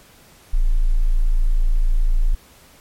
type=tone; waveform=sine; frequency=27.99 Hz; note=A0; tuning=31 cents sharp; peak=-12 dBFS; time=0.53-2.35 s; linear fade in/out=10 ms; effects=pink hiss -49 dBFS RMS until 2.8 s + MP3 64 kbps